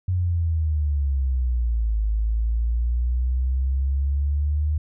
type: exponential two-way sweep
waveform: sine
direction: down then up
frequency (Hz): 92.5 to 52.7 to 76.5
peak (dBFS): -19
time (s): 0.08-4.78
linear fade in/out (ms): 5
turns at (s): 2.02
effects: none